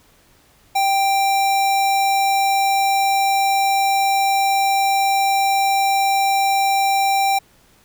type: tone with sample-and-hold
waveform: sine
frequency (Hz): 784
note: G5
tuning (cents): 0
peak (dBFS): -14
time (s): 0.75-7.39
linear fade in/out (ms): 10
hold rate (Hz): 3150
effects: pink hiss -54 dBFS RMS until 7.84 s